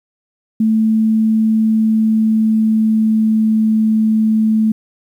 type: tone with pitch glide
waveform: sine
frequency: 220 to 218.7 Hz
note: A3 to A3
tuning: 0 to -10 cents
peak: -10 dBFS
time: 0.6-4.72 s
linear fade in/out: 5 ms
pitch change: -10 cents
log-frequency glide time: 1.6-3.71 s
effects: 8-bit